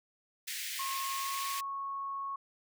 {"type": "high-pass noise", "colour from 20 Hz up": "pink", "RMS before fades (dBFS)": -39, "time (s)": [0.47, 1.61], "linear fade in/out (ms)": 10, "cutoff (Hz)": 1800, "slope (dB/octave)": 48}
{"type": "tone with pitch glide", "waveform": "sine", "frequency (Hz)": [1080, 1101.4], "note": ["C#6", "C#6"], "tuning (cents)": [-45, -11], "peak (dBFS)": -35, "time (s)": [0.79, 2.36], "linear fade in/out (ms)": 5, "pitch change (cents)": 34, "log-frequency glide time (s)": [0.95, 1.58]}
{"effects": []}